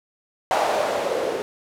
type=noise with low-pass filter sweep; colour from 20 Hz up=violet; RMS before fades=-23 dBFS; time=0.51-1.42 s; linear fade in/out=0 ms; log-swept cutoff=740 to 440 Hz; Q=3.7; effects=none